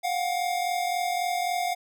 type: tone pair together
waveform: square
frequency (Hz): 709.3 / 753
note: F5 / F#5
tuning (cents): +27 / +30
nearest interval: minor second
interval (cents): 103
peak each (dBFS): -27 / -32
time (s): 0.03-1.75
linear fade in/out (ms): 20
effects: none